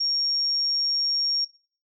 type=tone; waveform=sine; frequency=5550 Hz; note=F8; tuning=12 cents flat; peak=-22 dBFS; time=0-1.45 s; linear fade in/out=10 ms; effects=noise-tail reverb RT60 0.4 s tail -19 dB re dry